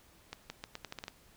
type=accelerating click train; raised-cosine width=0.2 ms; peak=-23 dBFS; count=9; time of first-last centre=0.33-1.081 s; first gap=170 ms; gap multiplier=0.82; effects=pink hiss -62 dBFS RMS until 1.36 s